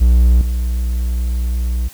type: tone with level steps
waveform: triangle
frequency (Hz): 60.4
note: B1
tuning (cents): -38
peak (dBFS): -5 / -13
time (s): 0-1.89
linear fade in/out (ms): 20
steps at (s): 0.41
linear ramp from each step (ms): 2
effects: white hiss -41 dBFS RMS until 1.93 s